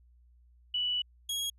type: tone pair in turn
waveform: sine / sawtooth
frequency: 2957 / 3305 Hz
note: F#7 / G#7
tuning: -2 / -9 cents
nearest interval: major second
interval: 193 cents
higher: second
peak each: -28 dBFS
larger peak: neither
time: 0.74-1.02 / 1.29-1.5 s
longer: first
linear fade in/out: 5 ms
effects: added 60 Hz sine -58 dBFS peak until 1.58 s + resampled to 32000 Hz